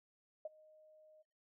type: tone with ADSR envelope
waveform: sine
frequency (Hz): 620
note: D#5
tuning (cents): -6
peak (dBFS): -38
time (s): 0.45-1.23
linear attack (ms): 4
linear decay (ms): 26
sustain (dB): -23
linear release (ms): 19
effects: noise-tail reverb RT60 0.4 s tail -24 dB re dry